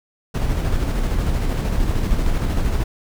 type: noise with tremolo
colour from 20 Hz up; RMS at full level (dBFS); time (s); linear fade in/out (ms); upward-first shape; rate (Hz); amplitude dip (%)
brown; -18; 0.34-2.84; 10; square; 13; 30
effects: none